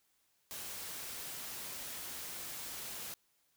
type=noise; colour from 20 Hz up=white; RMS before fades=-44 dBFS; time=0.51-3.14 s; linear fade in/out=0 ms; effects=white hiss -75 dBFS RMS until 3.56 s